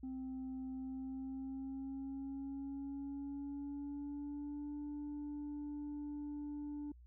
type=tone with pitch glide; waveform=sine; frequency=260.9 to 292.9 Hz; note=C4 to D4; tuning=-5 to -5 cents; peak=-39 dBFS; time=0.03-6.92 s; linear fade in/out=5 ms; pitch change=+200 cents; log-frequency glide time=0.72-4.76 s; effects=tanh soft clip ceiling -40 dBFS + added 60 Hz sine -56 dBFS peak until 7.06 s